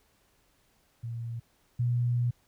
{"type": "tone pair in turn", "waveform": "sine", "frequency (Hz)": [116.54, 121.05], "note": ["A#2", "B2"], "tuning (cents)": [0, -34], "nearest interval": "minor second", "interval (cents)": 66, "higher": "second", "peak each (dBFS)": [-33, -24], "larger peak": "second", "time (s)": [[1.03, 1.4], [1.79, 2.31]], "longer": "second", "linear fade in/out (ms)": 10, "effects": ["pink hiss -68 dBFS RMS until 2.47 s"]}